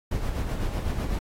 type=noise with tremolo; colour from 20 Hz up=brown; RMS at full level=-26 dBFS; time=0.11-1.19 s; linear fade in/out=5 ms; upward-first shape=sine; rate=8 Hz; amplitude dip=45%; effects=AAC 48 kbps